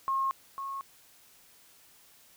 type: tone pair in turn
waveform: sine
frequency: 1077 / 1092 Hz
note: C6 / C#6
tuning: +50 / -26 cents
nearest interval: unison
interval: 24 cents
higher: second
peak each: -26 / -34 dBFS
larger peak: first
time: 0.08-0.31 / 0.58-0.81 s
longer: neither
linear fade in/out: 0 ms
effects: white hiss -59 dBFS RMS until 2.36 s